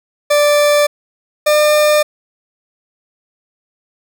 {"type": "tone pair in turn", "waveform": "40% pulse", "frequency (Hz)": [587.3, 601], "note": ["D5", "D5"], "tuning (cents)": [0, 40], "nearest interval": "unison", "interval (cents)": 40, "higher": "second", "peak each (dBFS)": -8, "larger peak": "neither", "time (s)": [[0.3, 0.87], [1.46, 2.03]], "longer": "neither", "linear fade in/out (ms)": 10, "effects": ["8-bit"]}